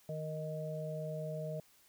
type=harmonic tone; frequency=155.56 Hz; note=D#3; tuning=in tune; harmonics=1 / 3 / 4; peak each=-40 / -46 / -41 dBFS; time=0.09-1.6 s; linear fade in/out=2 ms; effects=white hiss -66 dBFS RMS until 1.88 s